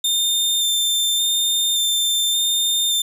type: tone with vibrato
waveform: sawtooth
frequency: 3600 Hz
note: A7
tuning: 39 cents sharp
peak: -14 dBFS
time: 0.04-3.02 s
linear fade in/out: 5 ms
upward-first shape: square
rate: 0.87 Hz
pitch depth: 11 cents each way
effects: none